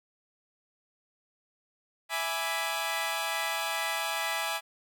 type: chord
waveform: 15% pulse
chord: E dominant seventh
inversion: none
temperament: equal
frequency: 659.3 / 830.6 / 987.8 / 1174.7 Hz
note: E5 / G#5 / B5 / D6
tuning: 0 / 0 / 0 / 0 cents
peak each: -29 / -27 / -30 / -31 dBFS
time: 2.09-4.61 s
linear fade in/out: 50 ms
effects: none